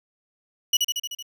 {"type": "tone with echo", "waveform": "30% pulse", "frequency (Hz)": 2929, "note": "F#7", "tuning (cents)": -18, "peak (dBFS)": -13, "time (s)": [0.73, 0.77], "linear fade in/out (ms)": 5, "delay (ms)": 76, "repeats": 6, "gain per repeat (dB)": -3, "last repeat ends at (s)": 1.226, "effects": []}